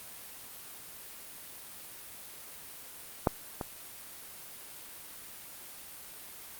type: clicks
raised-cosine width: 1 ms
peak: -9 / -19 dBFS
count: 2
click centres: 3.272 / 3.612 s
effects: white hiss -47 dBFS RMS until 6.59 s + Opus 32 kbps